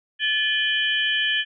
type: tone cluster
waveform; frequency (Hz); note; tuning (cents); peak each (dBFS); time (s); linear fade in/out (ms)
sine; 1733 / 2430 / 3040 / 3273; A6 / D#7 / F#7 / G#7; -27 / -42 / +46 / -26; -23 / -30 / -23 / -30; 0.19-1.45; 50
effects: none